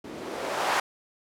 violet noise with low-pass filter sweep, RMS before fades -30 dBFS, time 0.04-0.8 s, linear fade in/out 5 ms, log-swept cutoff 250 to 1000 Hz, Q 1.4, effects none

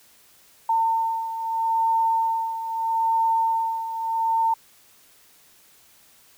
sine beating tone pair, 904 / 904.78 Hz, A5 / A5, +47 / +48 cents, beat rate 0.78 Hz, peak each -21 / -27 dBFS, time 0.69-4.54 s, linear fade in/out 5 ms, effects white hiss -55 dBFS RMS until 6.37 s

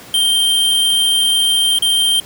square tone with dropouts, 3157 Hz, G7, 12 cents sharp, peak -12 dBFS, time 0.14-2.2 s, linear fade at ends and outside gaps 2 ms, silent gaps 1.787-1.822 s, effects pink hiss -37 dBFS RMS until 2.25 s + high-pass 100 Hz 12 dB/octave

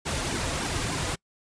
pink noise with flanger, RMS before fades -29 dBFS, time 0.05-1.16 s, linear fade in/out 20 ms, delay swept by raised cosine 1.5 to 5.4 ms, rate 3.4 Hz, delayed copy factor -0.95, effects noise-tail reverb RT60 0.1 s tail -26 dB re dry + resampled to 22050 Hz

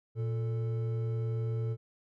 triangle tone pair together, 116.54 / 440.7 Hz, A#2 / A4, 0 / +3 cents, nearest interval octave + major seventh, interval 2303 cents, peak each -28 / -39 dBFS, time 0.15-1.77 s, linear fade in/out 50 ms, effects none

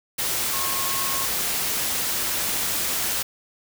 sine tone in noise, 1084 Hz, C#6, 39 cents flat, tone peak -31 dBFS, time 0.53-1.26 s, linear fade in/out 10 ms, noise white, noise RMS -25 dBFS, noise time 0.18-3.23 s, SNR -9 dB, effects none

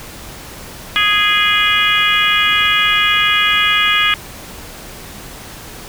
harmonic tone with a mistuned harmonic, 415.3 Hz, G#4, in tune, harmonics 3 / 4 / 5 / 6 / 7 / 8, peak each -18 / -18 / -18 / -18 / -18 / -18 dBFS, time 0.96-4.14 s, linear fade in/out 0 ms, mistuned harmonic 6, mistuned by -22 cents, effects pink hiss -33 dBFS RMS until 5.88 s

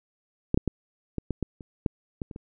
clicks, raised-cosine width 3 ms, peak -9 / -7 / -12 / -16 / -15 / -14 / -29 / -11 / -18 / -27 / -25 dBFS, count 11, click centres 0.544 / 0.575 / 0.677 / 1.183 / 1.307 / 1.427 / 1.608 / 1.862 / 2.218 / 2.312 / 2.361 s, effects none

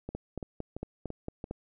two click trains, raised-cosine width 2 ms, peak -24 / -22 dBFS, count 5 / 7, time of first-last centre 0.09-1.441 / 0.15-1.511 s, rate 2.96 / 4.41 Hz, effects none

